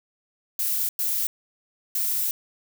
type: noise bursts at uneven times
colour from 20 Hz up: violet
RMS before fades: -25 dBFS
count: 3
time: 0.59-0.89 / 0.99-1.27 / 1.95-2.31 s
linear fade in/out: 2 ms
effects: none